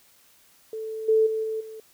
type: tone with level steps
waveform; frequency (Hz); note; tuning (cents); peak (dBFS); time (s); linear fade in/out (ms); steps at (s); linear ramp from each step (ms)
sine; 440; A4; 0; -30 / -16 / -24 / -26 / -37; 0.73-1.8; 2; 1.08 / 1.26 / 1.43 / 1.6; 10
effects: white hiss -58 dBFS RMS until 1.93 s